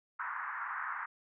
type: band-pass noise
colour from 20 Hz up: pink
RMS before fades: -39 dBFS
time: 0.19-1.06 s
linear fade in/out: 10 ms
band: 980 to 1800 Hz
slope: 48 dB/octave
effects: none